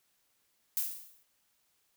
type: noise with exponential decay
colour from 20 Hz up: violet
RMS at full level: -29 dBFS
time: 0.77-1.23 s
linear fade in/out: 0 ms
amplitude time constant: 100 ms
effects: white hiss -74 dBFS RMS until 1.96 s